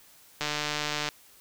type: click train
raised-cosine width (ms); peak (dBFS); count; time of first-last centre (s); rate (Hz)
0.2; -12; 102; 0.41-1.088; 149
effects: white hiss -56 dBFS RMS until 1.4 s